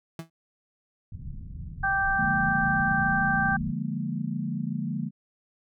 35% pulse tone with exponential decay, 164.1 Hz, E3, 8 cents flat, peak -28 dBFS, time 0.19-0.3 s, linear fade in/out 2 ms, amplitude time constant 23 ms
pink low-pass noise, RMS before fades -37 dBFS, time 1.12-3.72 s, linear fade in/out 5 ms, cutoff 160 Hz, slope 24 dB/octave
harmonic tone, 391.3 Hz, G4, 3 cents flat, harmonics 2 / 3 / 4, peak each -27 / -34 / -24 dBFS, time 1.83-3.57 s, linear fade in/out 10 ms
sine chord, Bb dominant seventh, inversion first, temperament equal, 146.83 / 174.61 / 207.7 / 233.1 Hz, D3 / F3 / Ab3 / Bb3, 0 / 0 / 0 / 0 cents, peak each -33 dBFS, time 2.16-5.11 s, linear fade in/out 50 ms
effects none

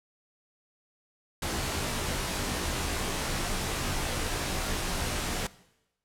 pink noise with comb filter, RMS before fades -31 dBFS, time 1.42-5.47 s, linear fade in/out 5 ms, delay 19 ms, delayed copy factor -0.8, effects noise-tail reverb RT60 0.9 s tail -19 dB re dry + low-pass 11000 Hz 12 dB/octave

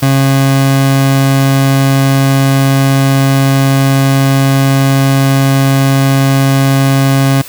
30% pulse tone, 136 Hz, C#3, 33 cents flat, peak -4 dBFS, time 0.02-7.42 s, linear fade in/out 10 ms, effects white hiss -30 dBFS RMS until 7.48 s

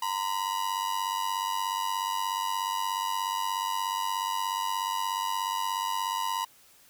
45% pulse ring-modulated tone, 970 Hz, B5, 31 cents flat, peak -25 dBFS, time 0.02-6.45 s, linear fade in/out 5 ms, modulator 48.4 Hz, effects white hiss -58 dBFS RMS until 6.89 s

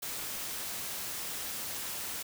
white noise, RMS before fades -38 dBFS, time 0.02-2.23 s, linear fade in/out 10 ms, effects none

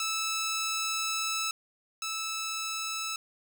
10% pulse tone pair in turn, 1311 / 1311 Hz, E6 / E6, -10 / -10 cents, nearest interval unison, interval 0 cents, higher neither, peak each -21 / -24 dBFS, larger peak first, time 0-1.51 / 2.02-3.16 s, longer first, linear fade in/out 2 ms, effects none

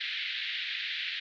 white band-pass noise, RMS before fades -35 dBFS, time 0-1.2 s, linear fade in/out 10 ms, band 1700 to 3900 Hz, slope 48 dB/octave, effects none

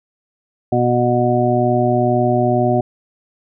harmonic tone, 122.1 Hz, B2, 19 cents flat, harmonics 1 / 2 / 3 / 5 / 6, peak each -19 / -19 / -19 / -19 / -19 dBFS, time 0.72-2.81 s, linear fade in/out 5 ms, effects none

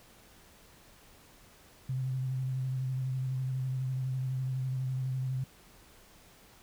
sine tone with vibrato, 130.2 Hz, C3, 8 cents flat, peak -30 dBFS, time 1.89-5.44 s, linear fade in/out 5 ms, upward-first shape square, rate 12 Hz, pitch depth 21 cents each way, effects pink hiss -58 dBFS RMS until 6.62 s

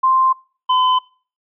sine / square tone pair in turn, 1046.5 / 1016.1 Hz, C6 / B5, 0 / +49 cents, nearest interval minor second, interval 51 cents, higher first, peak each -11 / -13 dBFS, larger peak first, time 0.03-0.33 / 0.69-0.99 s, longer neither, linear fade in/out 10 ms, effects noise-tail reverb RT60 0.4 s tail -23 dB re dry + resampled to 8000 Hz

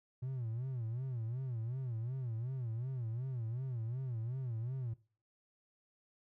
triangle tone with vibrato, 121.8 Hz, B2, 24 cents flat, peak -34 dBFS, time 0.22-4.94 s, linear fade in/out 10 ms, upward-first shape sine, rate 2.7 Hz, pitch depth 160 cents each way, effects noise-tail reverb RT60 0.4 s tail -21 dB re dry + tanh soft clip ceiling -30 dBFS

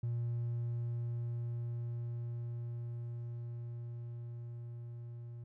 triangle tone with level ramp, 118.6 Hz, A#2, 30 cents sharp, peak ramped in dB -30 to -42 dBFS, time 0.03-5.44 s, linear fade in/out 5 ms, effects tanh soft clip ceiling -28 dBFS

